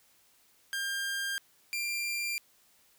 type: tone pair in turn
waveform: sawtooth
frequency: 1600 / 2379 Hz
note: G6 / D7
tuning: +35 / +22 cents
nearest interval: perfect fifth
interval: 687 cents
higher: second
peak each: -28 dBFS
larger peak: neither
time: 0.73-1.38 / 1.73-2.38 s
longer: neither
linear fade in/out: 0 ms
effects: white hiss -65 dBFS RMS until 2.98 s